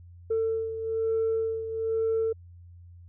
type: beating tone pair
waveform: sine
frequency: 447.6 / 448.7 Hz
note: A4 / A4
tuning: +30 / +34 cents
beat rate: 1.1 Hz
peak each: -25 / -31 dBFS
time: 0.3-2.33 s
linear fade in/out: 10 ms
effects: tanh soft clip ceiling -20 dBFS + added 87 Hz sine -46 dBFS peak until 3.08 s